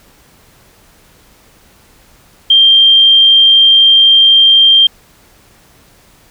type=tone; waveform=sine; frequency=3176 Hz; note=G7; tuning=22 cents sharp; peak=-3 dBFS; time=2.5-4.87 s; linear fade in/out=5 ms; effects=pink hiss -46 dBFS RMS until 6.3 s